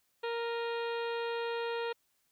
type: harmonic tone with a mistuned harmonic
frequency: 466.2 Hz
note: A#4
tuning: in tune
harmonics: 1 / 2 / 3 / 4 / 5 / 6 / 7 / 8 / 9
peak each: -34 / -40 / -44 / -46 / -48 / -50 / -51 / -52 / -53 dBFS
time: 0.23-1.93 s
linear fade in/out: 10 ms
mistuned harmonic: 5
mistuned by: +87 cents
effects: white hiss -75 dBFS RMS until 2.31 s